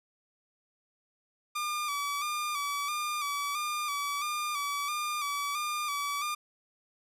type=tone with vibrato; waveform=sawtooth; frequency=1174.7 Hz; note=D6; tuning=in tune; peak=-27 dBFS; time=1.55-6.35 s; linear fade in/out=10 ms; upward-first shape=square; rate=1.5 Hz; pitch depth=44 cents each way; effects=resampled to 32000 Hz